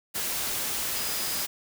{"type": "tone in noise", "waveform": "sine", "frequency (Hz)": 4957, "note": "D#8", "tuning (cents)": -7, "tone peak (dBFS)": -38, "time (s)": [0.95, 1.45], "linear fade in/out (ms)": 20, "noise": "white", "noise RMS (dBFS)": -30, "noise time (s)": [0.14, 1.47], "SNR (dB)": -11, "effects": []}